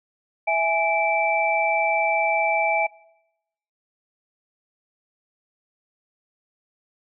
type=tone cluster; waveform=sine; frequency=658 / 833 / 2328 Hz; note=E5 / G#5 / D7; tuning=-3 / +5 / -16 cents; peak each=-23 dBFS; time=0.47-2.87 s; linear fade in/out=10 ms; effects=noise-tail reverb RT60 0.9 s tail -24 dB re dry